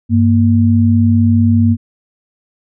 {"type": "tone pair together", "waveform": "sine", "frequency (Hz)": [98, 233.4], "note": ["G2", "A#3"], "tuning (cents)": [0, 2], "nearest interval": "octave + minor third", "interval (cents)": 1502, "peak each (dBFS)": -10, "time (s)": [0.09, 1.77], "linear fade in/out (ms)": 50, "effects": []}